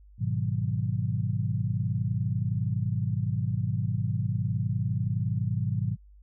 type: chord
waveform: sine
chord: G# minor seventh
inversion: none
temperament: equal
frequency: 103.83 / 123.47 / 155.56 / 185 Hz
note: G#2 / B2 / D#3 / F#3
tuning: 0 / 0 / 0 / 0 cents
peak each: -29 / -29 / -33 / -35 dBFS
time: 0.18-5.97 s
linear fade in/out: 50 ms
effects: added 50 Hz sine -50 dBFS peak until 6.22 s